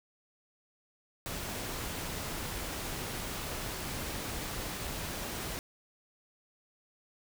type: noise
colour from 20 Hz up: pink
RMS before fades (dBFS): -38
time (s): 1.26-5.59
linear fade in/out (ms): 0
effects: none